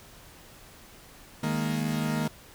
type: chord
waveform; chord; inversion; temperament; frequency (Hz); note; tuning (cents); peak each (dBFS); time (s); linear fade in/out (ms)
40% pulse; D# suspended fourth; none; equal; 155.56 / 207.7 / 233.1; D#3 / G#3 / A#3; 0 / 0 / 0; -29 / -33 / -29; 1.43-2.28; 5
effects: pink hiss -51 dBFS RMS until 2.54 s